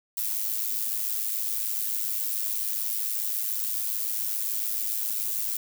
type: noise with amplitude modulation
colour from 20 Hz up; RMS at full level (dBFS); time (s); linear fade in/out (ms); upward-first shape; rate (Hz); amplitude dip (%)
violet; -26; 0.17-5.57; 5; sine; 107; 65
effects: none